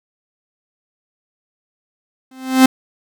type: tone with exponential growth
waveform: 45% pulse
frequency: 260.6 Hz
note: C4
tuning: 7 cents flat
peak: -3 dBFS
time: 2.31-2.66 s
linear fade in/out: 5 ms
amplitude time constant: 74 ms
effects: none